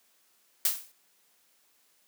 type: noise with exponential decay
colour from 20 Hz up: blue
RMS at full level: -22 dBFS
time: 0.65-0.92 s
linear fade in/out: 2 ms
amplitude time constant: 57 ms
effects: white hiss -67 dBFS RMS until 2.07 s + high-pass 200 Hz 12 dB/octave